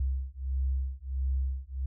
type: beating tone pair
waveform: sine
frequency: 65.41 / 66.91 Hz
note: C2 / C2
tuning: 0 / +39 cents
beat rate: 1.5 Hz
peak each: -31 dBFS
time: 0-1.86 s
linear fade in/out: 5 ms
effects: none